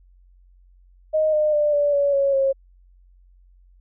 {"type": "tone with pitch steps", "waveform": "sine", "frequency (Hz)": [622.3, 608.1, 594.2, 580.6, 567.4, 554.4, 541.7], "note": ["D#5", "D#5", "D5", "D5", "C#5", "C#5", "C#5"], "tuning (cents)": [0, -40, 20, -20, 40, 0, -40], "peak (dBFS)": -16, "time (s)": [1.13, 2.53], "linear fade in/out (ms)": 20, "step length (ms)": 200, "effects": ["added 45 Hz sine -50 dBFS peak until 3.8 s"]}